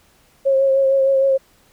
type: tone with vibrato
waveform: sine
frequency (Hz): 540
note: C#5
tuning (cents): -45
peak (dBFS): -12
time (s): 0.45-1.38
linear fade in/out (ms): 20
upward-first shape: triangle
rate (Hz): 6.5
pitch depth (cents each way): 28
effects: pink hiss -55 dBFS RMS until 1.72 s